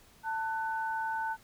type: tone pair together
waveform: sine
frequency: 890 / 1496.8 Hz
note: A5 / F#6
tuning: +20 / +20 cents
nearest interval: major sixth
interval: 900 cents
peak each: -32 / -36 dBFS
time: 0.23-1.37 s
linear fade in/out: 50 ms
effects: pink hiss -60 dBFS RMS until 1.43 s